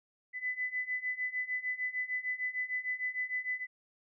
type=beating tone pair; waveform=sine; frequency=2000 / 2006.6 Hz; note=B6 / B6; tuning=+21 / +27 cents; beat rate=6.6 Hz; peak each=-37 / -35 dBFS; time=0.33-3.67 s; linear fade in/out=50 ms; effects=none